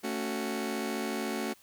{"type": "chord", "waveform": "sawtooth", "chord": "F# minor", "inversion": "first", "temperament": "just", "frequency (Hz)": [222, 277.5, 370], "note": ["A3", "C#4", "F#4"], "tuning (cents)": [16, 2, 0], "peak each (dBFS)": [-31, -33, -32], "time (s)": [0.03, 1.54], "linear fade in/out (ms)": 20, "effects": ["white hiss -60 dBFS RMS until 1.62 s"]}